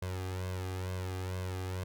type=tone with flanger; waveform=sawtooth; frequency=92.5 Hz; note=F#2; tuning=in tune; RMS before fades=-37 dBFS; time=0.02-1.84 s; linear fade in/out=5 ms; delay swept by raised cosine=1.9 to 2.51 ms; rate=2.2 Hz; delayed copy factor=+0.85; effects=none